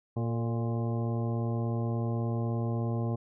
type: harmonic tone with a mistuned harmonic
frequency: 116.54 Hz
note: A#2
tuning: in tune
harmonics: 1 / 2 / 3 / 4 / 5 / 6 / 7 / 9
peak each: -29 / -35 / -39 / -41 / -43 / -45 / -46 / -48 dBFS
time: 0.16-3.16 s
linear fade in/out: 10 ms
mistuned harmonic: 4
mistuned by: -38 cents
effects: none